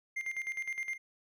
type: tone with tremolo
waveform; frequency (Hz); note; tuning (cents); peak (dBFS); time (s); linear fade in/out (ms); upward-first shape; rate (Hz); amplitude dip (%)
triangle; 2100; C7; +6; -31; 0.16-0.98; 10; square; 9.7; 70
effects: none